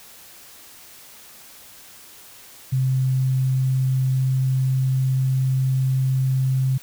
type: tone with pitch glide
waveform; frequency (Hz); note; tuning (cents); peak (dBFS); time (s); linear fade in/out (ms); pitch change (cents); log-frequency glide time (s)
sine; 130.81 to 131.64; C3 to C3; 0 to +11; -17; 2.72-6.78; 10; +11; 3.21-6.12
effects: white hiss -45 dBFS RMS until 6.82 s